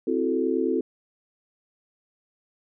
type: chord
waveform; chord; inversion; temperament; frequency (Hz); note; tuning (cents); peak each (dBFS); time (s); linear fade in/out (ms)
sine; F# half-diminished seventh; second; equal; 261.6 / 329.6 / 370 / 440; C4 / E4 / F#4 / A4; 0 / 0 / 0 / 0; -27; 0.07-0.81; 5
effects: none